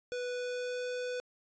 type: tone with pitch glide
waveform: square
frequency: 493.2 to 496.6 Hz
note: B4 to B4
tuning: -2 to +9 cents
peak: -35 dBFS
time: 0.12-1.2 s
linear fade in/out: 0 ms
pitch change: +11 cents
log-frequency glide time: 0.28-0.86 s
effects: resampled to 16000 Hz